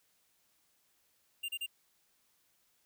square tone bursts, 2794 Hz, F7, in tune, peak -36 dBFS, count 3, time 1.43-1.664 s, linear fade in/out 10 ms, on 56 ms, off 33 ms, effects white hiss -73 dBFS RMS until 2.85 s

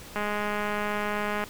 click train, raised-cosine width 0.5 ms, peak -15 dBFS, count 267, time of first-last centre 0.16-1.439 s, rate 208 Hz, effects pink hiss -45 dBFS RMS until 1.49 s

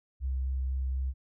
sine tone with vibrato, 65.5 Hz, C2, 2 cents sharp, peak -28 dBFS, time 0.2-1.14 s, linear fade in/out 50 ms, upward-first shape sine, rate 4 Hz, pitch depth 11 cents each way, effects none

